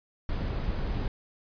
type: noise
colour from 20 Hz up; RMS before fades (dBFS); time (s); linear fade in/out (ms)
brown; -30; 0.29-1.08; 2
effects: resampled to 11025 Hz